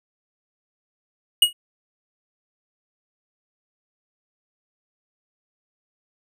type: tone with exponential decay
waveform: square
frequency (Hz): 2891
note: F#7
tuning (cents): -41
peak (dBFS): -8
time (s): 1.42-1.53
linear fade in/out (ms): 5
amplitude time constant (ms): 23
effects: none